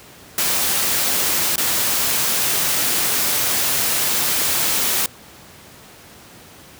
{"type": "noise with dropouts", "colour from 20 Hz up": "white", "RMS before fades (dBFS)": -19, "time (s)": [0.38, 5.06], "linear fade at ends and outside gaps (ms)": 1, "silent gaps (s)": [1.558, 1.58], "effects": ["pink hiss -43 dBFS RMS until 6.79 s", "high-pass 80 Hz 12 dB/octave"]}